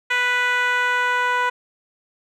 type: tone with band-pass filter sweep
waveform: 10% pulse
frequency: 493.9 Hz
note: B4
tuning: in tune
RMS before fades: -20 dBFS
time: 0.1-1.5 s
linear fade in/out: 10 ms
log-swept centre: 1900 to 1100 Hz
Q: 1.7
effects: none